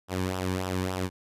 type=tone with flanger; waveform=sawtooth; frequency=92.7 Hz; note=F#2; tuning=4 cents sharp; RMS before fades=-30 dBFS; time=0.08-1.1 s; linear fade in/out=50 ms; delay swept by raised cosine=0.45 to 1.55 ms; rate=3.5 Hz; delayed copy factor=-0.65; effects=resampled to 32000 Hz